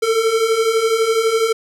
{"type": "beating tone pair", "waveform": "square", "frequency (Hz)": [440, 452], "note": ["A4", "A4"], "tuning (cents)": [0, 47], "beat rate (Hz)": 12, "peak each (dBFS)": [-21, -16], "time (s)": [0.02, 1.53], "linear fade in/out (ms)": 10, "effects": ["low-pass 11000 Hz 12 dB/octave", "9-bit"]}